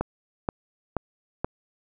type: click train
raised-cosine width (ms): 1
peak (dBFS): -11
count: 4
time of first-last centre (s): 0.01-1.445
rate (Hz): 2.09
effects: none